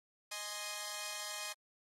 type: chord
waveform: 5% pulse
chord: Ab major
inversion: second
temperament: equal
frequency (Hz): 622.3 / 830.6 / 1046.5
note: Eb5 / Ab5 / C6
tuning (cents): 0 / 0 / 0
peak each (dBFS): -33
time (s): 0.31-1.53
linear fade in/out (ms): 10
effects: low-pass 12000 Hz 12 dB/octave + AAC 48 kbps